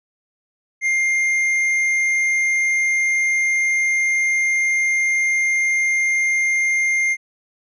sine tone with tanh clipping, 2111 Hz, C7, 15 cents sharp, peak -17 dBFS, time 0.81-7.17 s, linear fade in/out 50 ms, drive 7 dB, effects resampled to 24000 Hz

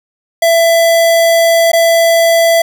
square tone with dropouts, 667 Hz, E5, 20 cents sharp, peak -7 dBFS, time 0.42-2.62 s, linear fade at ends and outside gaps 5 ms, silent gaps 1.718-1.732 s, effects 8-bit

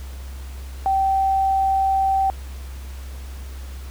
sine tone, 775 Hz, G5, 20 cents flat, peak -16 dBFS, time 0.86-2.3 s, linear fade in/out 0 ms, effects added 66 Hz sine -31 dBFS peak until 3.9 s + pink hiss -45 dBFS RMS until 3.9 s

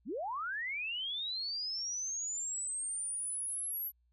sine linear sweep, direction up, 164.81 to 11840 Hz, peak -35 dBFS, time 0.05-3.92 s, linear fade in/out 50 ms, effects added 60 Hz sine -69 dBFS peak until 4.12 s

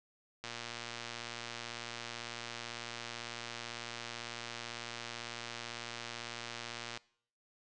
click train, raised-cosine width 0.2 ms, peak -24 dBFS, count 772, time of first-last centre 0.44-6.974 s, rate 118 Hz, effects noise-tail reverb RT60 0.6 s tail -22 dB re dry + resampled to 22050 Hz

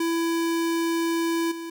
square tone with level steps, 332.9 Hz, E4, 17 cents sharp, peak -23 / -33 dBFS, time 0-1.7 s, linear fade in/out 5 ms, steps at 1.51 s, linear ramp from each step 10 ms, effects none

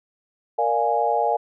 sine chord, Bb dominant seventh, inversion none, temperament equal with one note detuned, 466.2 / 589 / 698.5 / 830.6 Hz, Bb4 / D5 / F5 / Ab5, 0 / +5 / 0 / 0 cents, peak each -25 / -26 / -23 / -22 dBFS, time 0.58-1.37 s, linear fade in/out 10 ms, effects none

